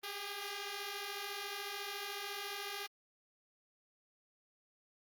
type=beating tone pair; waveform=5% pulse; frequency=394.5 / 408.5 Hz; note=G4 / G#4; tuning=+11 / -29 cents; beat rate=14 Hz; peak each=-34 / -31 dBFS; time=0.03-2.87 s; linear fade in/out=10 ms; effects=Opus 24 kbps